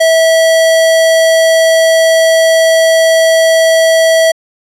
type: tone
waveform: square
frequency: 651 Hz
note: E5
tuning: 22 cents flat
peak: -6 dBFS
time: 0-4.32 s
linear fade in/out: 10 ms
effects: low-pass 12000 Hz 12 dB/octave